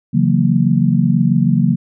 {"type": "chord", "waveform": "sine", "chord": "F# dominant seventh", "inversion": "second", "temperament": "just", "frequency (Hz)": [138.75, 166.5, 185, 231.2], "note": ["C#3", "E3", "F#3", "A#3"], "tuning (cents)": [2, 18, 0, -14], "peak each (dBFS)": -16, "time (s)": [0.13, 1.76], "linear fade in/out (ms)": 20, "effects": []}